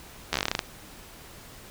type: slowing click train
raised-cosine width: 0.2 ms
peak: -7 dBFS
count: 12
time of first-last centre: 0.33-0.592 s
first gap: 12 ms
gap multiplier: 1.13
effects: pink hiss -47 dBFS RMS until 1.7 s